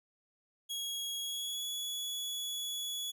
sawtooth tone with pitch glide, 3315 to 3389 Hz, G#7 to G#7, -4 to +34 cents, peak -33 dBFS, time 0.69-3.12 s, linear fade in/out 20 ms, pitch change +38 cents, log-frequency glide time 1.2-1.66 s, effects none

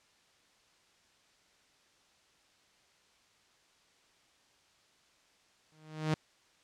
sawtooth tone with exponential growth, 155.56 Hz, D#3, in tune, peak -22 dBFS, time 5.72-6.14 s, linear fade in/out 0 ms, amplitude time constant 90 ms, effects white hiss -67 dBFS RMS until 6.63 s + low-pass 6000 Hz 12 dB/octave

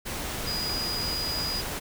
sine tone in noise, 4914 Hz, D#8, 22 cents flat, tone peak -29 dBFS, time 0.46-1.62 s, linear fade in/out 20 ms, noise pink, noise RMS -33 dBFS, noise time 0.05-1.8 s, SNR +1 dB, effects none

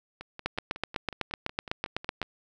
two click trains, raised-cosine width 0.3 ms, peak -12 / -24 dBFS, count 15 / 12, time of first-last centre 0.46-2.217 / 0.21-2.228 s, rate 7.97 / 5.45 Hz, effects none

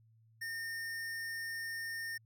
square tone, 1823 Hz, A#6, 39 cents flat, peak -39 dBFS, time 0.41-2.18 s, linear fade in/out 10 ms, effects added 112 Hz sine -63 dBFS peak until 2.25 s

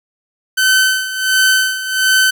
sawtooth tone with tremolo, 1527 Hz, G6, 46 cents flat, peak -5 dBFS, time 0.57-2.31 s, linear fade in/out 10 ms, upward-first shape sine, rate 1.4 Hz, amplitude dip 75%, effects none

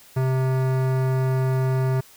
sine tone with hard clipping, 130.7 Hz, C3, 1 cent flat, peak -21 dBFS, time 0.16-2.01 s, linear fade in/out 10 ms, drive 18 dB, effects white hiss -50 dBFS RMS until 2.16 s

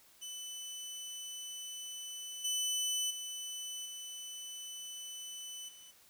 20% pulse tone with level steps, 3000 Hz, F#7, 23 cents sharp, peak -37 / -27 / -35 / -38 / -48 dBFS, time 0.21-5.92 s, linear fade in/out 20 ms, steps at 2.44 / 3.1 / 3.85 / 5.68 s, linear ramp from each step 10 ms, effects white hiss -63 dBFS RMS until 6.09 s

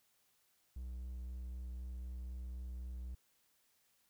triangle tone with vibrato, 62 Hz, B1, 7 cents sharp, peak -40 dBFS, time 0.76-3.15 s, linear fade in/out 5 ms, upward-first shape sine, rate 3.9 Hz, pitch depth 11 cents each way, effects white hiss -75 dBFS RMS until 4.09 s

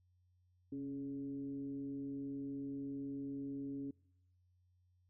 sine tone with frequency modulation, 277.2 Hz, C#4, in tune, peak -40 dBFS, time 0.72-3.91 s, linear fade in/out 5 ms, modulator 144 Hz, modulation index 0.49, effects noise-tail reverb RT60 0.7 s tail -25 dB re dry + added 90 Hz sine -70 dBFS peak until 5.09 s

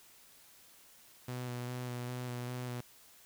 sawtooth tone with vibrato, 123.7 Hz, B2, 3 cents sharp, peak -34 dBFS, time 1.28-2.81 s, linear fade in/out 5 ms, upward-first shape square, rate 2.5 Hz, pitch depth 17 cents each way, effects white hiss -60 dBFS RMS until 3.25 s

